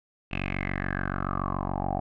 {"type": "tone with low-pass filter sweep", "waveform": "10% pulse", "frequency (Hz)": 47, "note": "F#1", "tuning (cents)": 28, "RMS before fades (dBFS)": -30, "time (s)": [0.31, 2], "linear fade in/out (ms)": 10, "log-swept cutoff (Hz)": [2700, 740], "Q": 7.6, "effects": []}